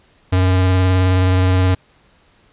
square tone with vibrato, 92.5 Hz, F#2, in tune, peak -12 dBFS, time 0.32-1.75 s, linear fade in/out 10 ms, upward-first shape triangle, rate 19 Hz, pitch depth 25 cents each way, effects pink hiss -54 dBFS RMS until 2.52 s + resampled to 8000 Hz

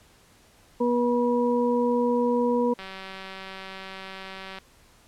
harmonic tone, 242.1 Hz, B3, 34 cents flat, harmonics 1 / 2 / 4, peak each -24 / -23 / -29 dBFS, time 0.8-2.74 s, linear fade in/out 10 ms
click train, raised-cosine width 0.3 ms, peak -23 dBFS, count 344, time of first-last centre 2.79-4.586 s, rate 191 Hz
effects pink hiss -57 dBFS RMS until 5.07 s + low-pass 12000 Hz 12 dB/octave

